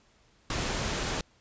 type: noise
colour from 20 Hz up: pink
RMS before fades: -31 dBFS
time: 0.5-1.21 s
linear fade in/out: 2 ms
effects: pink hiss -64 dBFS RMS until 1.4 s + resampled to 16000 Hz